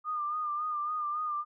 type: tone with vibrato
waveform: sine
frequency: 1210 Hz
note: D#6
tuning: 49 cents flat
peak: -30 dBFS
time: 0.04-1.45 s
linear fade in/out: 50 ms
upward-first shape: sine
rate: 3.6 Hz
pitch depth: 46 cents each way
effects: none